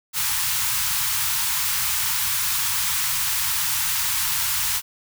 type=band-stop noise; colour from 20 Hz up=white; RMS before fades=-23 dBFS; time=0.13-4.82 s; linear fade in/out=50 ms; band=160 to 840 Hz; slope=96 dB/octave; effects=none